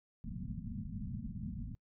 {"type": "low-pass noise", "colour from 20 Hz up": "white", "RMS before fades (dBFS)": -42, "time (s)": [0.24, 1.75], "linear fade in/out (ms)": 0, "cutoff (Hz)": 240, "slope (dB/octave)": 96, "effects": ["noise-tail reverb RT60 0.1 s tail -25 dB re dry"]}